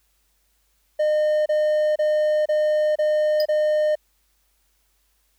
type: tone bursts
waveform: triangle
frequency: 609 Hz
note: D#5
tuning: 37 cents flat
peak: -15 dBFS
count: 6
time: 0.99-3.955 s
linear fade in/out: 10 ms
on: 470 ms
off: 29 ms
type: tone with exponential decay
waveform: square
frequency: 4978 Hz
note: D#8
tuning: in tune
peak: -22 dBFS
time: 3.4-3.47 s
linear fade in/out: 1 ms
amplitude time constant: 15 ms
effects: added 50 Hz sine -67 dBFS peak until 5.38 s + white hiss -67 dBFS RMS until 5.38 s